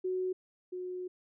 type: tone pair in turn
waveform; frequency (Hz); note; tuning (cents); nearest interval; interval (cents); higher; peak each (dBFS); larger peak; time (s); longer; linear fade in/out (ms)
sine; 370 / 364.3; F#4 / F#4; 0 / -27; unison; 27; first; -30 / -36; first; 0.04-0.33 / 0.72-1.08; second; 10
effects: none